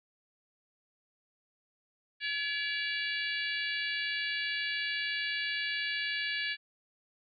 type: harmonic tone with a mistuned harmonic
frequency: 567 Hz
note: C#5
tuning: 39 cents sharp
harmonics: 3 / 4 / 5 / 6 / 7 / 8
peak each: -35 / -37 / -39 / -41 / -42 / -43 dBFS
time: 2.2-6.57 s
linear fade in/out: 50 ms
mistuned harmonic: 4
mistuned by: +35 cents
effects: none

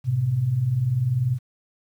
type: tone pair together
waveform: sine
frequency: 107.2 / 127.48 Hz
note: A2 / C3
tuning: -45 / -45 cents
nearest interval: minor third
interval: 300 cents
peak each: -27 / -20 dBFS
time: 0.04-1.39 s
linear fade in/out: 50 ms
effects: 9-bit

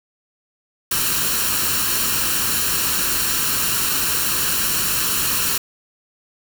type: noise with comb filter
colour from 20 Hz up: white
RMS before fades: -20 dBFS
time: 0.91-5.58 s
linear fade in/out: 5 ms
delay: 0.71 ms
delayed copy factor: +0.6
effects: none

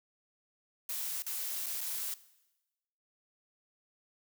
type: noise with dropouts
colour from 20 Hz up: blue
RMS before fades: -37 dBFS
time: 0.89-2.14 s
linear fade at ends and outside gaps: 2 ms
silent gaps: 1.222-1.264 / 1.661-1.664 / 1.808-1.812 s
effects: noise-tail reverb RT60 1.0 s tail -18 dB re dry

